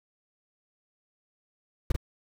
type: noise with echo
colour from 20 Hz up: brown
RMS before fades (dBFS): -22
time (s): 1.9-1.92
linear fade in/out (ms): 5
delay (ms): 43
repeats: 1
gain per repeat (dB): -4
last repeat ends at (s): 1.963
effects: none